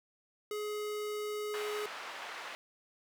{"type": "tone", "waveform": "square", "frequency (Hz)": 420.5, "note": "G#4", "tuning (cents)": 22, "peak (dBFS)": -36, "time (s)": [0.51, 1.86], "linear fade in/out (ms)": 2}
{"type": "band-pass noise", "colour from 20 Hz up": "white", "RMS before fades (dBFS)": -44, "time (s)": [1.54, 2.55], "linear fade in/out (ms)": 0, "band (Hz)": [610, 2100], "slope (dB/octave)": 12}
{"effects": []}